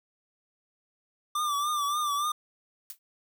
square tone with vibrato, 1179 Hz, D6, 6 cents sharp, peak -27 dBFS, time 1.35-2.32 s, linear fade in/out 5 ms, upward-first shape triangle, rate 3.5 Hz, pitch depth 74 cents each way
blue noise with exponential decay, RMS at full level -36 dBFS, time 2.9-2.99 s, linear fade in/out 1 ms, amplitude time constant 18 ms
effects none

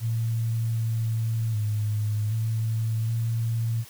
sine tone with pitch steps, 114 / 112.8 / 106.1 / 111.8 / 114.6 Hz, A#2 / A2 / G#2 / A2 / A#2, -38 / +44 / +38 / +28 / -29 cents, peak -23 dBFS, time 0-3.85 s, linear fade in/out 50 ms, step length 770 ms, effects white hiss -48 dBFS RMS until 3.89 s

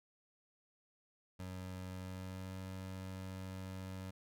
25% pulse tone with pitch glide, 92.5 to 94.12 Hz, F#2 to F#2, 0 to +30 cents, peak -40 dBFS, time 1.39-4.11 s, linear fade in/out 10 ms, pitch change +30 cents, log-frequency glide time 1.87-2.57 s, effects none

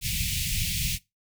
pink band-stop noise, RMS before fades -28 dBFS, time 0.01-0.99 s, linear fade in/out 50 ms, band 180 to 2200 Hz, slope 48 dB/octave, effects noise-tail reverb RT60 0.2 s tail -20 dB re dry

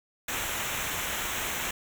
pink noise with comb filter, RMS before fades -32 dBFS, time 0.28-1.71 s, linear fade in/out 5 ms, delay 0.21 ms, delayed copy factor -0.7, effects none

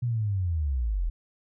sine linear sweep, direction down, 124.1 to 37.6 Hz, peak -24 dBFS, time 0.02-1.1 s, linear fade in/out 10 ms, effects none

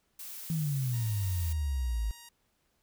blue noise, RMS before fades -43 dBFS, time 0.19-1.53 s, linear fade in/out 5 ms
sine exponential sweep, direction down, 166.8 to 51.91 Hz, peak -28 dBFS, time 0.5-2.11 s, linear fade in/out 0 ms
5% pulse tone with pitch glide, 934 to 942.7 Hz, A#5 to A#5, +3 to +19 cents, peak -37 dBFS, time 0.93-2.29 s, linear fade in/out 5 ms, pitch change +16 cents, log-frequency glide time 1.44-1.67 s
effects pink hiss -74 dBFS RMS until 2.82 s

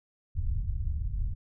pink low-pass noise, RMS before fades -30 dBFS, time 0.35-1.35 s, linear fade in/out 20 ms, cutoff 100 Hz, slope 24 dB/octave, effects none

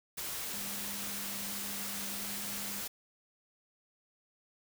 sine tone in noise, 201.4 Hz, G3, 47 cents sharp, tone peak -47 dBFS, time 0.53-2.81 s, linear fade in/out 10 ms, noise white, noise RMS -39 dBFS, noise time 0.17-2.88 s, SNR -11 dB, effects none

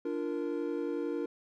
triangle chord, Bb major, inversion first, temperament equal with one note detuned, 293.7 / 344.8 / 466.2 Hz, D4 / F4 / Bb4, 0 / -22 / 0 cents, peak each -34 dBFS, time 0.05-1.26 s, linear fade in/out 5 ms, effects none

